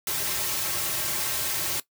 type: noise with comb filter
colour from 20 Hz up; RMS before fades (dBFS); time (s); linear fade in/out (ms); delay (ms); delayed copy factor
white; -28; 0.07-1.8; 2; 4.1; -0.9
effects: noise-tail reverb RT60 0.1 s tail -17 dB re dry